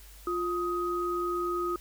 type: tone pair together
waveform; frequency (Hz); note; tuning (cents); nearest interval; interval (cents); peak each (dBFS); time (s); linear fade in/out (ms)
sine; 350.9 / 1254.8; F4 / D#6; +8 / +14; octave + minor seventh; 2206; -30 / -31; 0.27-1.76; 2
effects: added 50 Hz sine -49 dBFS peak until 1.8 s + white hiss -54 dBFS RMS until 1.8 s